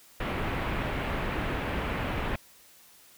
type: low-pass noise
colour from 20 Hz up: pink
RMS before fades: -31 dBFS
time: 0.2-2.36 s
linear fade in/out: 5 ms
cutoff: 2800 Hz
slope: 24 dB/octave
effects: white hiss -56 dBFS RMS until 3.17 s